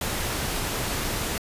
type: noise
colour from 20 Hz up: pink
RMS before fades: -28 dBFS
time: 0.01-1.38 s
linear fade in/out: 2 ms
effects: resampled to 32000 Hz